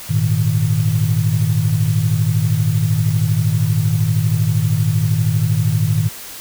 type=chord; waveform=sine; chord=Ab suspended second; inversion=none; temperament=equal; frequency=103.83 / 116.54 / 155.56 Hz; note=Ab2 / Bb2 / Eb3; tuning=0 / 0 / 0 cents; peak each=-17 dBFS; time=0.09-6.09 s; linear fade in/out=20 ms; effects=tanh soft clip ceiling -4 dBFS + white hiss -33 dBFS RMS until 6.4 s